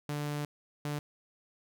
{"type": "tone bursts at uneven times", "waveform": "sawtooth", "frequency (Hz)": 147.1, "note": "D3", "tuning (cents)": 3, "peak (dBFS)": -29, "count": 2, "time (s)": [[0.09, 0.45], [0.85, 0.99]], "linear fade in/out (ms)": 2, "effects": []}